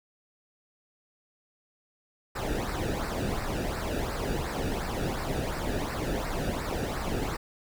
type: noise with flanger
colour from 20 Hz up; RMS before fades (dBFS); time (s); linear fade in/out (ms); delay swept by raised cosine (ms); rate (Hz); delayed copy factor
brown; -31; 2.35-7.37; 10; 0.3 to 0.97; 2.8; -0.7
effects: none